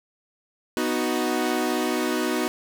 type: chord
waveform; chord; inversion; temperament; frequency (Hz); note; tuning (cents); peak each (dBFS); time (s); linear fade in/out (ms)
sawtooth; B major; none; equal; 246.9 / 311.1 / 370; B3 / D#4 / F#4; 0 / 0 / 0; -23; 0.77-2.48; 0
effects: none